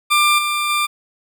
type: tone with level steps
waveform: 20% pulse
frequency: 1190 Hz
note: D6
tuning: 22 cents sharp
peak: -7 / -13 / -11 dBFS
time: 0.1-0.87 s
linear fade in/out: 20 ms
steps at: 0.38 / 0.69 s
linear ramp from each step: 10 ms
effects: none